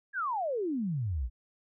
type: exponential sweep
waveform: sine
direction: down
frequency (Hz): 1699 to 52.7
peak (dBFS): -29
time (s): 0.13-1.3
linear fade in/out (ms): 50
effects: none